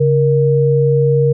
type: tone pair together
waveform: sine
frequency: 139.5 / 469.2 Hz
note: C#3 / A#4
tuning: +11 / +11 cents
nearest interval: octave + major sixth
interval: 2100 cents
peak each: -12 dBFS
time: 0-1.33 s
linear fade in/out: 10 ms
effects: none